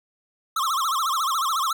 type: tone with vibrato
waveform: square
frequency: 1186 Hz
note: D6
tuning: 17 cents sharp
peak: -22 dBFS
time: 0.56-1.73 s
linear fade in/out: 5 ms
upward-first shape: sine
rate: 14 Hz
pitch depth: 220 cents each way
effects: none